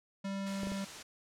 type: tone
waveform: square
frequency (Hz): 196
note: G3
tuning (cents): 0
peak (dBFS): -36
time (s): 0.24-0.85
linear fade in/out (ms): 10
type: noise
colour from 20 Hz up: white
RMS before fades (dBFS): -45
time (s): 0.46-1.03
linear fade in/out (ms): 10
type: clicks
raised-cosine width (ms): 2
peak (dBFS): -28 / -29 / -28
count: 3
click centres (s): 0.633 / 0.671 / 0.719
effects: low-pass 7000 Hz 12 dB/octave